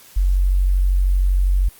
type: tone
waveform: sine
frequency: 46.36 Hz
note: F#1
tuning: 4 cents sharp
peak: -13 dBFS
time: 0.16-1.69 s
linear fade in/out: 10 ms
effects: white hiss -46 dBFS RMS until 1.79 s + Opus 48 kbps